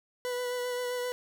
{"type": "tone with vibrato", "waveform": "40% pulse", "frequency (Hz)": 493.9, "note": "B4", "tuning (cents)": 0, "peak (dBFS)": -30, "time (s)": [0.25, 1.12], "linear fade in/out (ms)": 0, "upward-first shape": "sine", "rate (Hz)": 7.6, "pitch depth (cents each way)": 17, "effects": []}